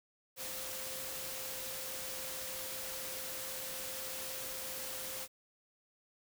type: tone in noise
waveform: sine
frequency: 523.3 Hz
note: C5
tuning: in tune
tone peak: -50 dBFS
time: 0.36-5.28 s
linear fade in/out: 50 ms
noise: white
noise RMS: -42 dBFS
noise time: 0.36-5.28 s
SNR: -11 dB
effects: none